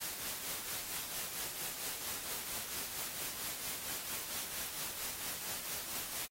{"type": "noise with tremolo", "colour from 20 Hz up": "white", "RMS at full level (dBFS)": -39, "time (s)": [0, 6.27], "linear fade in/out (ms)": 20, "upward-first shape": "triangle", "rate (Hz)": 4.4, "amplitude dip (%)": 50, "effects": ["AAC 48 kbps"]}